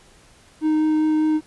triangle tone with vibrato, 310 Hz, D#4, 6 cents flat, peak -14 dBFS, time 0.61-1.41 s, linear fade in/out 50 ms, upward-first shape triangle, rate 5 Hz, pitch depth 8 cents each way, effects pink hiss -52 dBFS RMS until 1.46 s + resampled to 24000 Hz

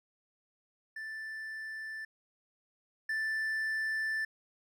triangle tone pair in turn, 1764 / 1764 Hz, A6 / A6, +4 / +4 cents, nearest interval unison, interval 0 cents, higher neither, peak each -37 / -29 dBFS, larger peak second, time 0.96-2.05 / 3.09-4.25 s, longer second, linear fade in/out 5 ms, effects none

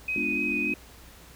sine tone with vibrato, 2509 Hz, D#7, 14 cents sharp, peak -26 dBFS, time 0.08-0.74 s, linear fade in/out 5 ms, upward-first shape sine, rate 3.5 Hz, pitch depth 14 cents each way
sine chord, G# diminished seventh, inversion none, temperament equal, 207.7 / 246.9 / 293.7 / 349.2 Hz, G#3 / B3 / D4 / F4, 0 / 0 / 0 / 0 cents, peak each -35 / -35 / -33 / -36 dBFS, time 0.16-0.74 s, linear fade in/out 2 ms
effects added 60 Hz sine -51 dBFS peak until 1.35 s + pink hiss -51 dBFS RMS until 1.35 s

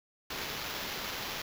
blue noise with sample-and-hold, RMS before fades -38 dBFS, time 0.3-1.42 s, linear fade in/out 5 ms, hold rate 8820 Hz, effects none

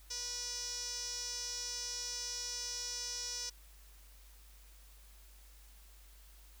sawtooth tone with band-pass filter, 487.4 Hz, B4, 23 cents flat, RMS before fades -41 dBFS, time 0.1-3.5 s, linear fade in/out 10 ms, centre 5600 Hz, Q 6.5, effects added 50 Hz sine -56 dBFS peak until 6.6 s + white hiss -63 dBFS RMS until 6.6 s

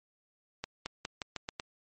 accelerating click train, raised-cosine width 0.2 ms, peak -18 dBFS, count 7, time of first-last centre 0.64-1.598 s, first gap 220 ms, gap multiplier 0.87, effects MP3 32 kbps

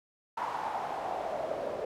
pink noise with band-pass filter sweep, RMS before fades -35 dBFS, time 0.37-1.85 s, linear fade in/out 5 ms, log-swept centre 980 to 540 Hz, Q 5.5, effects none

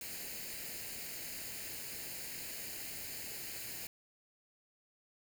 white noise with comb filter, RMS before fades -44 dBFS, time 0.01-3.87 s, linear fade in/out 2 ms, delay 0.43 ms, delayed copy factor +0.65, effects none

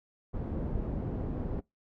pink low-pass noise, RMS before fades -34 dBFS, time 0.33-1.61 s, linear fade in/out 20 ms, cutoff 430 Hz, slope 12 dB/octave, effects noise-tail reverb RT60 0.2 s tail -25 dB re dry

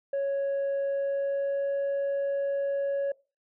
sine tone with pitch glide, 554.4 to 557.6 Hz, C#5 to C#5, 0 to +10 cents, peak -23 dBFS, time 0.13-3.12 s, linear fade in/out 5 ms, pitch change +10 cents, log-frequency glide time 0.84-1.74 s, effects noise-tail reverb RT60 0.3 s tail -22 dB re dry + tanh soft clip ceiling -25 dBFS

